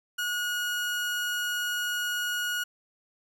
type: tone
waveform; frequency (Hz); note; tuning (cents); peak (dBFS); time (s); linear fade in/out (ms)
30% pulse; 1449; F#6; -37; -25; 0.18-2.64; 10
effects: none